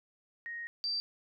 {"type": "tone pair in turn", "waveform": "sine", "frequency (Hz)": [1870, 4674], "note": ["A#6", "D8"], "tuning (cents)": [5, -9], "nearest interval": "octave + major third", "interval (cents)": 1586, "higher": "second", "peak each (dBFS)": [-38, -31], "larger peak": "second", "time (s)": [[0.46, 0.67], [0.84, 1]], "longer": "first", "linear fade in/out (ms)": 0, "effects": []}